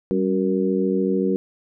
harmonic tone with a mistuned harmonic, 93.7 Hz, F#2, 22 cents sharp, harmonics 2 / 3 / 4 / 5, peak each -22 / -25 / -23 / -25 dBFS, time 0.11-1.36 s, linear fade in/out 0 ms, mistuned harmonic 2, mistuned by +57 cents, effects none

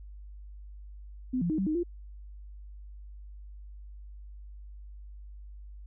sine tone with pitch steps, 254.2 / 173.2 / 311.8 / 192.7 / 309.4 / 346.5 Hz, C4 / F3 / D#4 / G3 / D#4 / F4, -50 / -14 / +4 / -29 / -10 / -14 cents, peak -26 dBFS, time 1.33-1.834 s, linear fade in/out 10 ms, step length 84 ms, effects added 50 Hz sine -43 dBFS peak until 5.86 s

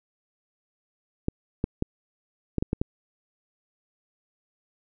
clicks, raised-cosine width 3 ms, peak -11 dBFS, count 7, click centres 1.284 / 1.641 / 1.824 / 2.583 / 2.625 / 2.731 / 2.815 s, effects none

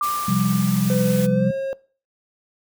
sine tone with exponential decay, 1185 Hz, D6, 15 cents sharp, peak -18 dBFS, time 0.01-1.49 s, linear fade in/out 2 ms, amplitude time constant 320 ms
white noise, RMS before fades -32 dBFS, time 0.02-1.27 s, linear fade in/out 20 ms
sine chord, C suspended fourth, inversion none, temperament just, 130.81 / 174.42 / 196.22 Hz, C3 / F3 / G3, 0 / -2 / +2 cents, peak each -23 / -22 / -20 dBFS, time 0.28-1.51 s, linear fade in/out 5 ms
triangle tone with pitch glide, 506 to 539.2 Hz, B4 to C#5, +42 to -48 cents, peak -20 dBFS, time 0.9-1.73 s, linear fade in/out 0 ms, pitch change +110 cents, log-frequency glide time 1.3-1.52 s
effects noise-tail reverb RT60 0.4 s tail -21 dB re dry

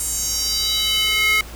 square tone with high-pass filter sweep, 429.5 Hz, A4, 42 cents flat, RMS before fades -20 dBFS, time 0-1.41 s, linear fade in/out 2 ms, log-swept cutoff 8300 to 1900 Hz, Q 3.5, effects added 56 Hz sine -35 dBFS peak until 1.55 s + pink hiss -39 dBFS RMS until 1.55 s

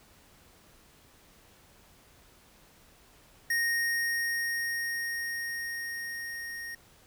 square tone with level ramp, 1860 Hz, A#6, 4 cents flat, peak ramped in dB -26 to -38 dBFS, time 3.5-6.75 s, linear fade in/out 5 ms, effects pink hiss -59 dBFS RMS until 7.06 s

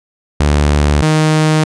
sawtooth tone pair in turn, 73.42 / 155.57 Hz, D2 / D#3, 0 / 0 cents, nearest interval octave + minor second, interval 1300 cents, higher second, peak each -5 dBFS, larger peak neither, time 0.4-1.02 / 1.02-1.64 s, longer neither, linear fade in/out 5 ms, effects resampled to 22050 Hz

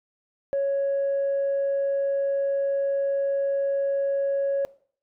sine tone, 554.4 Hz, C#5, in tune, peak -20 dBFS, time 0.53-4.65 s, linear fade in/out 0 ms, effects noise-tail reverb RT60 0.5 s tail -20 dB re dry + tanh soft clip ceiling -19 dBFS

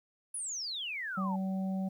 sine exponential sweep, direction down, 10548 to 830.6 Hz, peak -35 dBFS, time 0.34-1.36 s, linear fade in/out 5 ms
harmonic tone, 190.4 Hz, F#3, 50 cents sharp, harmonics 1 / 3 / 4, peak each -31 / -45 / -46 dBFS, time 1.17-1.89 s, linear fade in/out 10 ms
effects 11-bit

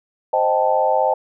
sine chord, A half-diminished seventh, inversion first, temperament equal, 523.3 / 622.3 / 784 / 880 Hz, C5 / Eb5 / G5 / A5, 0 / 0 / 0 / 0 cents, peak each -20 dBFS, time 0.33-1.14 s, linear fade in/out 5 ms, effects none

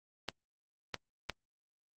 clicks, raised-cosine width 0.2 ms, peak -17 dBFS, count 3, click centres 0.287 / 0.943 / 1.297 s, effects Opus 24 kbps

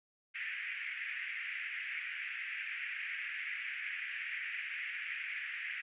white band-pass noise, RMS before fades -41 dBFS, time 0.34-5.82 s, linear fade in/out 20 ms, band 1700 to 2500 Hz, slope 48 dB/octave, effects resampled to 8000 Hz

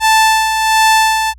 sawtooth tone with tremolo, 880 Hz, A5, in tune, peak -3 dBFS, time 0-1.34 s, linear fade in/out 50 ms, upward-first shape sine, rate 1.4 Hz, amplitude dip 50%, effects added 60 Hz sine -37 dBFS peak until 1.38 s + low-pass 12000 Hz 12 dB/octave

